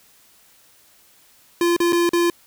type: tone with dropouts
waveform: square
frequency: 344.5 Hz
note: F4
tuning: 24 cents flat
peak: -16 dBFS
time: 1.61-2.3 s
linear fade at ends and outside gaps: 2 ms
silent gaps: 1.765-1.802 / 1.924-1.929 / 2.092-2.133 s
effects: white hiss -54 dBFS RMS until 2.46 s